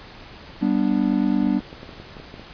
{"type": "chord", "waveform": "triangle", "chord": "G major", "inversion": "none", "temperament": "just", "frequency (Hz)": [196, 245, 294], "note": ["G3", "B3", "D4"], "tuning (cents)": [0, -14, 2], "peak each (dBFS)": -20, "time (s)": [0.61, 1.6], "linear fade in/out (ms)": 20}
{"type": "clicks", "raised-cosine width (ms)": 2, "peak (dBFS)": -25, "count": 12, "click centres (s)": [1.13, 1.431, 1.472, 1.604, 1.729, 1.831, 1.892, 2, 2.168, 2.2, 2.341, 2.396]}
{"effects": ["pink hiss -42 dBFS RMS until 2.53 s", "resampled to 11025 Hz"]}